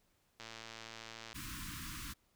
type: click train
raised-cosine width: 0.2 ms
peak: -30 dBFS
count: 106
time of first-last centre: 0.4-1.329 s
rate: 113 Hz
type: band-stop noise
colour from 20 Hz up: pink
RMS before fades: -45 dBFS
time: 1.34-2.14 s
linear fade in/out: 20 ms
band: 330 to 1000 Hz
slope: 96 dB/octave
effects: pink hiss -75 dBFS RMS until 2.35 s